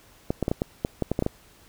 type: clicks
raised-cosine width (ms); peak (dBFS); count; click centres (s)
2; -10; 11; 0.305 / 0.427 / 0.481 / 0.515 / 0.619 / 0.849 / 1.023 / 1.116 / 1.191 / 1.224 / 1.264
effects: pink hiss -55 dBFS RMS until 1.68 s